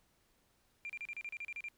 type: tone bursts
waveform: sine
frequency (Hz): 2381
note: D7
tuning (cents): +23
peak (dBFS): -39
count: 11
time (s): 0.85-1.685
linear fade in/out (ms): 0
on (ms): 45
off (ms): 34
effects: tanh soft clip ceiling -35 dBFS + pink hiss -73 dBFS RMS until 1.77 s